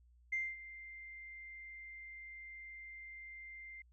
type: tone with ADSR envelope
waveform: sine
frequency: 2093 Hz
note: C7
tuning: in tune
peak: -32 dBFS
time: 0.32-3.82 s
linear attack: 10 ms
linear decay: 230 ms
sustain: -16 dB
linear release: 4 ms
effects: tanh soft clip ceiling -28 dBFS + added 60 Hz sine -63 dBFS peak until 3.92 s